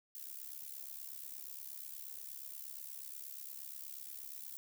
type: noise with amplitude modulation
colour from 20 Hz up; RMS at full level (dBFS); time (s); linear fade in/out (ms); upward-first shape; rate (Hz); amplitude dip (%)
violet; -44; 0.15-4.57; 0; sine; 68.4; 85
effects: none